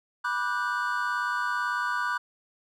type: chord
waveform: triangle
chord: G major seventh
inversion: first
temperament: just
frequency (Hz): 980 / 1176 / 1470 / 1568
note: B5 / D6 / F#6 / G6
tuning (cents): -14 / +2 / -12 / 0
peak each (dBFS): -30 / -30 / -28 / -33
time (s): 0.24-2.18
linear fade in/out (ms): 10
effects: none